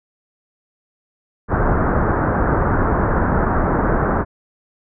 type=low-pass noise; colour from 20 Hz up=pink; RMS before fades=-17 dBFS; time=1.48-4.25 s; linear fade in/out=50 ms; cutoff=1600 Hz; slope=48 dB/octave; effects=none